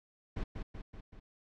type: noise with echo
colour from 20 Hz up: brown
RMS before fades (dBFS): -36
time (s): 0.36-0.44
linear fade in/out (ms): 10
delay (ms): 190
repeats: 4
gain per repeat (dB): -4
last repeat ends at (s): 1.2
effects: low-pass 4000 Hz 12 dB/octave